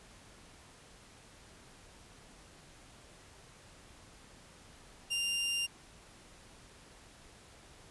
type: tone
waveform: sawtooth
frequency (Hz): 2794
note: F7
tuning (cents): 0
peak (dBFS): -28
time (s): 5.1-5.67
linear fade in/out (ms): 20
effects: pink hiss -57 dBFS RMS until 7.9 s + resampled to 24000 Hz